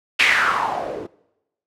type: noise with low-pass filter sweep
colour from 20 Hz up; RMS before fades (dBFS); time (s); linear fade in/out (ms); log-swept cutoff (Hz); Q
blue; -20; 0.19-1.07; 10; 2600 to 370; 4.1
effects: noise-tail reverb RT60 0.9 s tail -22 dB re dry